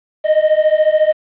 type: beating tone pair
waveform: triangle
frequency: 612 / 626 Hz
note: D#5 / D#5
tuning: -29 / +10 cents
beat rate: 14 Hz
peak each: -11 dBFS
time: 0.24-1.13 s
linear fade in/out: 20 ms
effects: resampled to 8000 Hz + 7-bit